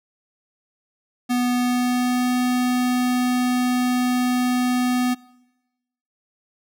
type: tone with pitch glide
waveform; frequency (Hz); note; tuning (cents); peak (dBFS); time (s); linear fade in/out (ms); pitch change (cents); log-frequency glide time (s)
square; 246.4 to 249.1; B3 to B3; -4 to +15; -19; 1.29-5.15; 20; +19; 1.52-2.35
effects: noise-tail reverb RT60 1.0 s tail -23 dB re dry